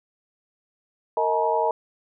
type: tone cluster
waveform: sine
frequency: 459.6 / 631 / 859 / 950 Hz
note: A#4 / D#5 / A5 / A#5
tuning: -25 / +24 / -42 / +33 cents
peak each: -25 dBFS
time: 1.17-1.71 s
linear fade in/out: 2 ms
effects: none